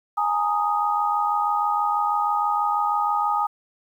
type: chord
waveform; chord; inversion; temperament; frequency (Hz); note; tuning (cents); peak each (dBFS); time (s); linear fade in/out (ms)
sine; Ab suspended second; none; equal with one note detuned; 830.6 / 916.8 / 1244.5; Ab5 / Bb5 / Eb6; 0 / -29 / 0; -23 / -27 / -23; 0.17-3.47; 10
effects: 9-bit